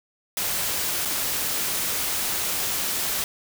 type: noise with dropouts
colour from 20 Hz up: white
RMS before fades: -26 dBFS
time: 0.37-3.24 s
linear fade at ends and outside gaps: 1 ms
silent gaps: 1.051-1.055 s
effects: none